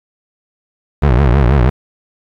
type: tone with vibrato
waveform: 25% pulse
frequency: 65.41 Hz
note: C2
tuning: in tune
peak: -4 dBFS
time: 1.02-1.7 s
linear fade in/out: 10 ms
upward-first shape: triangle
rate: 6.2 Hz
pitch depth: 260 cents each way
effects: low-pass 2000 Hz 12 dB/octave + 7-bit